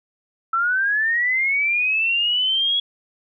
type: linear sweep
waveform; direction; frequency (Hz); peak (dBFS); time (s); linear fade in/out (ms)
sine; up; 1318.5 to 3351; -17; 0.53-2.8; 5
effects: none